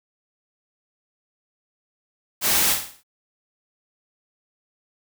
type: noise with echo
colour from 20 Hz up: white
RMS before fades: -20 dBFS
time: 2.41-2.77 s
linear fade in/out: 50 ms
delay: 53 ms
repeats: 5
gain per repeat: -7 dB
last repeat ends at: 3.035 s
effects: none